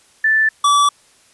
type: tone pair in turn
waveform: sine / square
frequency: 1760 / 1152.8 Hz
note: A6 / D6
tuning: 0 / -33 cents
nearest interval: perfect fifth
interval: 733 cents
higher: first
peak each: -11 dBFS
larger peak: neither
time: 0.24-0.49 / 0.64-0.89 s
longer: neither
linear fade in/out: 5 ms
effects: white hiss -52 dBFS RMS until 1.33 s + resampled to 24000 Hz